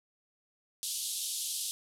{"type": "band-pass noise", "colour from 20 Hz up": "white", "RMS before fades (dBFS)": -36, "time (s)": [0.83, 1.71], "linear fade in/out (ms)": 0, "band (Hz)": [3100, 12000], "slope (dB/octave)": 48, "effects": []}